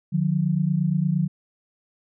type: tone pair together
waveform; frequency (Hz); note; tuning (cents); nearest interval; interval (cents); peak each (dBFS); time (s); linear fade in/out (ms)
sine; 151.36 / 180; D#3 / F#3; -47 / -47; minor third; 300; -22; 0.12-1.28; 20
effects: none